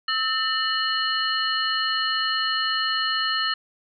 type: tone cluster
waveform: sine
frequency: 1299 / 1798 / 2955 / 4223 Hz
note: E6 / A6 / F#7 / C8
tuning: -26 / +37 / -3 / +15 cents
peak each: -27 dBFS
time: 0.08-3.54 s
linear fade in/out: 5 ms
effects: none